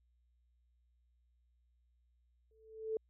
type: tone with exponential growth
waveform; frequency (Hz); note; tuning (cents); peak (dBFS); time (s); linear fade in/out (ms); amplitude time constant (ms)
sine; 440; A4; 0; -31; 2.51-2.97; 2; 100
effects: added 60 Hz sine -70 dBFS peak until 3.09 s